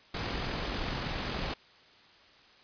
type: noise with amplitude modulation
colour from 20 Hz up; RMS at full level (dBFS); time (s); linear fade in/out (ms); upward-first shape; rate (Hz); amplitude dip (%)
pink; -33; 0.14-1.54; 5; sine; 43.3; 25
effects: white hiss -58 dBFS RMS until 2.63 s + resampled to 11025 Hz